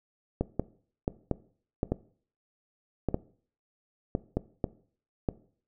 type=clicks; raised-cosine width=2 ms; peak=-13 dBFS; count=12; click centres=0.41 / 0.596 / 1.079 / 1.313 / 1.831 / 1.92 / 3.087 / 3.144 / 4.151 / 4.37 / 4.642 / 5.288 s; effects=noise-tail reverb RT60 0.5 s tail -19 dB re dry